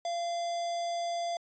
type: tone with notch filter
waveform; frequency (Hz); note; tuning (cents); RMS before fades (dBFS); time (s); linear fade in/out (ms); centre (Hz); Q
square; 687; F5; -29; -33; 0.05-1.37; 2; 1800; 1.3
effects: resampled to 16000 Hz